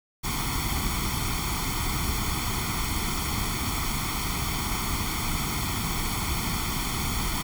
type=noise with comb filter; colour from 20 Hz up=pink; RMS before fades=-28 dBFS; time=0.23-7.43 s; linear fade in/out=20 ms; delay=0.9 ms; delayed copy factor=+0.85; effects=none